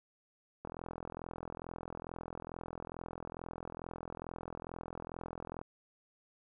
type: click train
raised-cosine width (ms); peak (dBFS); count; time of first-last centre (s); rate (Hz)
1; -28; 211; 0.65-5.615; 42.3
effects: none